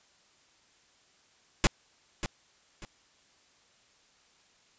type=noise with echo; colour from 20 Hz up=pink; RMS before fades=-21 dBFS; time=1.64-1.67 s; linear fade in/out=0 ms; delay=590 ms; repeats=2; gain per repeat=-11 dB; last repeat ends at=2.85 s; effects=white hiss -64 dBFS RMS until 4.78 s + resampled to 16000 Hz